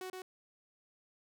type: tone with echo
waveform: sawtooth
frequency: 371.5 Hz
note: F#4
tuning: 7 cents sharp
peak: -37 dBFS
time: 0.01-0.1 s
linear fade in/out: 2 ms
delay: 120 ms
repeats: 1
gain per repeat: -2 dB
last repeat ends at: 0.22 s
effects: none